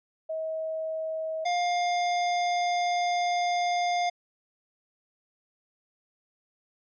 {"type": "tone pair in turn", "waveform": ["sine", "square"], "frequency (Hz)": [638, 705.9], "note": ["D#5", "F5"], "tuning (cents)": [43, 18], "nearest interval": "major second", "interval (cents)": 175, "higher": "second", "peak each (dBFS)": [-29, -25], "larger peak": "second", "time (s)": [[0.29, 1.45], [1.45, 4.1]], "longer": "second", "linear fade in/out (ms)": 10, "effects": ["resampled to 16000 Hz"]}